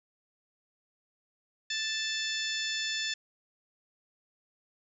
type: harmonic tone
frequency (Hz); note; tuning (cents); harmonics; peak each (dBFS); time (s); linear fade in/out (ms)
880; A5; 0; 2 / 3 / 4 / 5 / 6 / 7 / 8; -36 / -39 / -35 / -41 / -38 / -48 / -42; 1.7-3.14; 5
effects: none